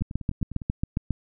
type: two click trains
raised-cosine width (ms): 5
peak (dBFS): -23 / -12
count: 7 / 9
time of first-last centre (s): 0.01-0.618 / 0.02-1.107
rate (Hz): 9.87 / 7.36
effects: none